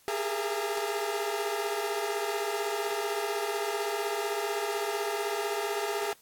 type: tone cluster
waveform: sawtooth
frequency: 398.4 / 414.2 / 464.1 / 675 / 909 Hz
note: G4 / G#4 / A#4 / E5 / A#5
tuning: +28 / -5 / -8 / +41 / -44 cents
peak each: -33 / -28 / -36 / -33 / -35 dBFS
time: 0.08-6.13 s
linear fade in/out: 0 ms
effects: white hiss -61 dBFS RMS until 6.21 s + AAC 64 kbps